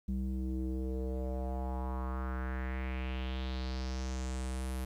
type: tone with low-pass filter sweep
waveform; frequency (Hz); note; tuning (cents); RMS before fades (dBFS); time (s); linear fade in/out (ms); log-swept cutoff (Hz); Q
square; 64.4; C2; -27; -36; 0.08-4.85; 5; 210 to 12000; 3.4
effects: 11-bit